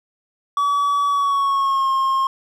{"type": "tone with pitch glide", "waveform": "triangle", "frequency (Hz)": [1141, 1070.8], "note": ["C#6", "C6"], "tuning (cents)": [50, 40], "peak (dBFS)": -14, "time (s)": [0.57, 2.27], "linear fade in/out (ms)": 2, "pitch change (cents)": -110, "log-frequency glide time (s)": [1.08, 1.9], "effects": []}